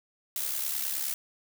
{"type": "noise with amplitude modulation", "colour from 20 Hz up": "blue", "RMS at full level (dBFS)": -29, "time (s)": [0.36, 1.14], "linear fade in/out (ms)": 2, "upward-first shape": "sine", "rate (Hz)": 69.5, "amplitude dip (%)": 60, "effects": []}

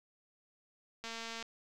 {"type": "click train", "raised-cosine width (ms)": 0.2, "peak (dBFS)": -26, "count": 89, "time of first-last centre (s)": [1.04, 1.426], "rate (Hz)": 228, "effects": []}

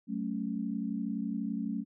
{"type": "chord", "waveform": "sine", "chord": "F# minor", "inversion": "none", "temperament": "equal with one note detuned", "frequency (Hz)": [188.12, 220, 277.2], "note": ["F#3", "A3", "C#4"], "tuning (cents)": [29, 0, 0], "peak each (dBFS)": [-37, -34, -37], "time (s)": [0.07, 1.85], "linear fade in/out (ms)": 50, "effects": []}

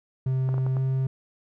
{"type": "tone with pitch glide", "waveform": "triangle", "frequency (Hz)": [130.81, 132.18], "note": ["C3", "C3"], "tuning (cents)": [0, 18], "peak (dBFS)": -20, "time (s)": [0.26, 1.07], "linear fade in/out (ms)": 5, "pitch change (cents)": 18, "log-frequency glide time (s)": [0.72, 0.79]}
{"type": "clicks", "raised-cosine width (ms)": 1, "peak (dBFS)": -23, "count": 5, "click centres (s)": [0.49, 0.542, 0.581, 0.665, 0.768]}
{"effects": []}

